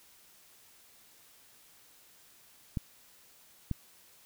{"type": "clicks", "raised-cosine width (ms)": 5, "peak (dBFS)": -19, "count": 2, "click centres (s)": [2.772, 3.713], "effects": ["white hiss -60 dBFS RMS until 4.25 s"]}